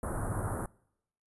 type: band-stop noise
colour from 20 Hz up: pink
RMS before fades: -35 dBFS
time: 0.03-0.66 s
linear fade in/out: 2 ms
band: 1500 to 10000 Hz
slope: 48 dB/octave
type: tone bursts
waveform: sine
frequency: 103.4 Hz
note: G#2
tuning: 7 cents flat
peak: -33 dBFS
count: 5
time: 0.2-0.558 s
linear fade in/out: 10 ms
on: 50 ms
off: 27 ms
effects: noise-tail reverb RT60 0.8 s tail -25 dB re dry + resampled to 24000 Hz